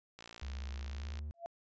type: click train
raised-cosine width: 0.2 ms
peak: -32 dBFS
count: 59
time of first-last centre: 0.19-1.19 s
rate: 58 Hz
type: tone with pitch glide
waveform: triangle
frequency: 69.3 to 74.27 Hz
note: C#2 to D2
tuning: 0 to +20 cents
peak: -37 dBFS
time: 0.42-1.31 s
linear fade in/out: 0 ms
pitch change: +120 cents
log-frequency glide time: 0.79-1.13 s
type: tone with exponential growth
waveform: sine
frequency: 680 Hz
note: F5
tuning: 46 cents flat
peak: -35 dBFS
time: 1.34-1.46 s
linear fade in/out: 0 ms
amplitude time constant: 25 ms
effects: resampled to 16000 Hz